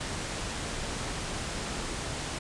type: low-pass noise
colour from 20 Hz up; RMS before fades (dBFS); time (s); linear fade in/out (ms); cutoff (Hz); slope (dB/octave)
pink; -35; 0-2.39; 10; 9700; 48
effects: resampled to 24000 Hz